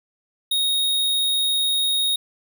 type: tone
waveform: square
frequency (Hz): 3741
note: A#7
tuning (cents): +5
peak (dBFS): -19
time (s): 0.51-2.16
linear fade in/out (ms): 5
effects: none